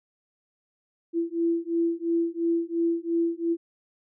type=beating tone pair; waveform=sine; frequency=334.3 / 337.2 Hz; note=E4 / E4; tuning=+24 / +39 cents; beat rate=2.9 Hz; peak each=-26 dBFS; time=1.13-3.57 s; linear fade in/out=50 ms; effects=none